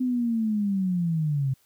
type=linear sweep; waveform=sine; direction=down; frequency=256.7 to 130 Hz; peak=-22 dBFS; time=0-1.54 s; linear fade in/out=10 ms; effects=white hiss -64 dBFS RMS until 1.65 s